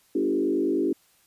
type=tone with frequency modulation; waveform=sine; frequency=337.2 Hz; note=E4; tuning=39 cents sharp; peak=-21 dBFS; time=0.15-0.93 s; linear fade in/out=5 ms; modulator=49.8 Hz; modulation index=1.5; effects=white hiss -62 dBFS RMS until 1.26 s + resampled to 32000 Hz